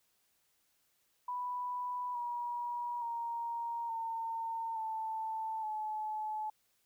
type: tone with pitch steps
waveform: sine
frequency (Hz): 987.8 / 960.8 / 934.5 / 909 / 884.1 / 859.9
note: B5 / B5 / A#5 / A#5 / A5 / A5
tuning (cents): 0 / -48 / +4 / -44 / +8 / -40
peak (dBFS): -35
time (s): 1.28-6.5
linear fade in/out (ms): 5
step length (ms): 870
effects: white hiss -75 dBFS RMS until 6.85 s